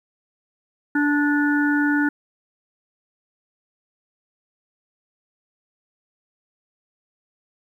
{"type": "harmonic tone", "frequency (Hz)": 292, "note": "D4", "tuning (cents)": -10, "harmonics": [1, 3, 5, 6], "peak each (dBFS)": [-18, -30, -23, -29], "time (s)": [0.95, 2.09], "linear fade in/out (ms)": 5, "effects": ["9-bit"]}